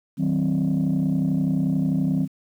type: chord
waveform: sine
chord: C diminished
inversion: first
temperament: just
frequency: 156.98 / 188.37 / 261.6 Hz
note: Eb3 / Gb3 / C4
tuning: +16 / +31 / 0 cents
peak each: -22 dBFS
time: 0.17-2.28 s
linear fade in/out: 50 ms
effects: tanh soft clip ceiling -15 dBFS + 9-bit